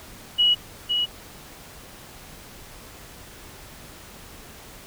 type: tone with echo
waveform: sine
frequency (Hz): 2918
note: F#7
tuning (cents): -25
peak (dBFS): -15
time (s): 0.38-0.55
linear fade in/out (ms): 20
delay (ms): 510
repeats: 1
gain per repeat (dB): -5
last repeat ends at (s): 1.06
effects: pink hiss -44 dBFS RMS until 4.86 s